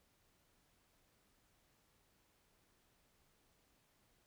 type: silence
effects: pink hiss -75 dBFS RMS until 4.26 s